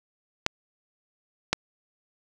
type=clicks; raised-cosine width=0.2 ms; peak=-4 dBFS; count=2; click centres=0.464 / 1.53 s; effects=none